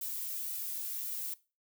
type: noise with flanger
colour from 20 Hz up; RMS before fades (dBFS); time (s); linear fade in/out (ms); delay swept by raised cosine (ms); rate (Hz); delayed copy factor
violet; -38; 0.01-1.34; 5; 1.8 to 2.42; 1.9; -0.55
effects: noise-tail reverb RT60 0.3 s tail -19 dB re dry